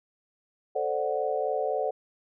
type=chord; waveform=sine; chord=D dominant seventh; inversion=second; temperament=equal; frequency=440 / 523.3 / 587.3 / 740 Hz; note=A4 / C5 / D5 / F#5; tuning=0 / 0 / 0 / 0 cents; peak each=-31 dBFS; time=0.75-1.91 s; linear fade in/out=10 ms; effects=none